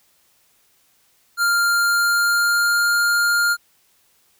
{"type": "tone with pitch glide", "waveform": "square", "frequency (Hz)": [1396.9, 1406.6], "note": ["F6", "F6"], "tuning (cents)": [0, 12], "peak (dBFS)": -16, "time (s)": [1.37, 3.57], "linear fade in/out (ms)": 50, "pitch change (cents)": 12, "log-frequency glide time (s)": [1.66, 2.91], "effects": ["white hiss -60 dBFS RMS until 4.39 s"]}